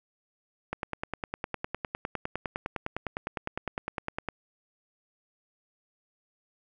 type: click train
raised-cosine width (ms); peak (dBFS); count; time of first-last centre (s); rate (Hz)
0.5; -16; 36; 0.73-4.287; 9.84
effects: none